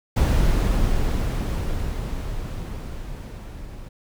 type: noise with level ramp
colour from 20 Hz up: brown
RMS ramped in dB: -17 to -37 dBFS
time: 0.16-3.89 s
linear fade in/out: 10 ms
effects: none